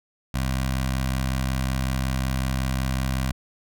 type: tone with notch filter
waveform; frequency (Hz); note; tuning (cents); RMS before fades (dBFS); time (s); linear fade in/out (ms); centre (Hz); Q
15% pulse; 65.41; C2; 0; -25; 0.34-3.32; 5; 400; 0.69
effects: none